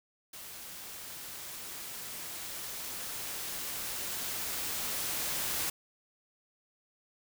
white noise with level ramp, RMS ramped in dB -46 to -33 dBFS, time 0.33-5.7 s, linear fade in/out 5 ms, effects none

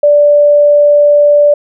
sine tone, 585 Hz, D5, 7 cents flat, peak -3 dBFS, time 0.03-1.54 s, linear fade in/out 5 ms, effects none

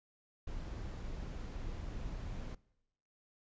brown noise, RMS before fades -42 dBFS, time 0.47-2.55 s, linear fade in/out 5 ms, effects noise-tail reverb RT60 0.9 s tail -23 dB re dry + resampled to 16000 Hz

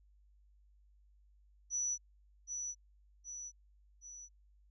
sine tone with echo, 5920 Hz, F#8, in tune, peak -33 dBFS, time 1.7-1.98 s, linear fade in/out 50 ms, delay 770 ms, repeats 3, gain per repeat -5 dB, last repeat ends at 4.29 s, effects added 50 Hz sine -63 dBFS peak until 4.7 s

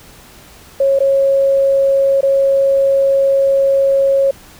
sine tone with dropouts, 547 Hz, C#5, 23 cents flat, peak -9 dBFS, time 0.8-4.31 s, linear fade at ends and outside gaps 5 ms, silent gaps 0.99-1.003 / 2.209-2.23 s, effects pink hiss -41 dBFS RMS until 4.59 s

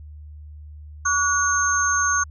sine tone cluster, 1129 / 1458 / 6370 Hz, C#6 / F#6 / G8, +31 / -26 / +27 cents, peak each -22 dBFS, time 1.05-2.24 s, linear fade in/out 10 ms, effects added 75 Hz sine -37 dBFS peak until 2.3 s

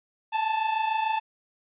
45% pulse tone pair together, 857.3 / 884 Hz, A5 / A5, -45 / +8 cents, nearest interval minor second, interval 53 cents, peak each -30 / -25 dBFS, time 0.32-1.2 s, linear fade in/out 20 ms, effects resampled to 8000 Hz

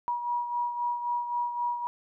sine beating tone pair, 961 / 964.8 Hz, B5 / B5, -48 / -41 cents, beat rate 3.8 Hz, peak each -28 / -36 dBFS, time 0.08-1.87 s, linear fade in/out 0 ms, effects none

